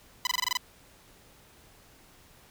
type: tone bursts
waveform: 10% pulse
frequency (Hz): 1000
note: B5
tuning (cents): +21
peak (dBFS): -16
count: 8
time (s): 0.25-0.571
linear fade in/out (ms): 2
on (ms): 20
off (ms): 23
effects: pink hiss -57 dBFS RMS until 2.5 s